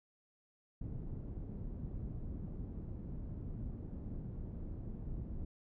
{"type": "low-pass noise", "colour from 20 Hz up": "pink", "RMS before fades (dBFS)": -43, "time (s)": [0.81, 5.45], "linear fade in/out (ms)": 5, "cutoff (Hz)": 230, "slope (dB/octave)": 12, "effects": []}